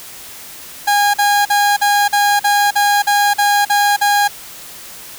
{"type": "tone bursts", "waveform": "30% pulse", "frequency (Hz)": 818, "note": "G#5", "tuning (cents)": -26, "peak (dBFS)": -8, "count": 11, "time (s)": [0.87, 4.28], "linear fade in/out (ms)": 10, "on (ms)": 270, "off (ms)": 44, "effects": ["white hiss -34 dBFS RMS until 5.18 s"]}